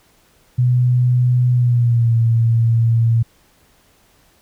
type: tone with pitch glide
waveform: sine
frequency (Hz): 124.1 to 115.12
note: B2 to A#2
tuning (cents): +9 to -21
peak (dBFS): -11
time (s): 0.58-3.23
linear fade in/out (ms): 10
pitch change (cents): -130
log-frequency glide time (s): 1.51-2.15
effects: pink hiss -55 dBFS RMS until 4.41 s